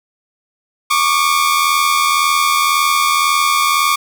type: tone pair together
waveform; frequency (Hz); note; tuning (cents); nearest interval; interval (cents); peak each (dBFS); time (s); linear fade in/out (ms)
sawtooth; 1113 / 1194.9; C#6 / D6; +7 / +30; minor second; 123; -11; 0.9-3.96; 10
effects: none